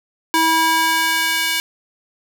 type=tone with high-pass filter sweep; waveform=square; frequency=324.3 Hz; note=E4; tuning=28 cents flat; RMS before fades=-17 dBFS; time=0.34-1.6 s; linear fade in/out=0 ms; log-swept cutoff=660 to 2300 Hz; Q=1.2; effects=none